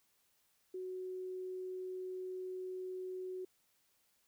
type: tone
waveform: sine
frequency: 370.4 Hz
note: F#4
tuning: 2 cents sharp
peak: -40 dBFS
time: 0.74-3.45 s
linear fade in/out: 5 ms
effects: white hiss -75 dBFS RMS until 4.27 s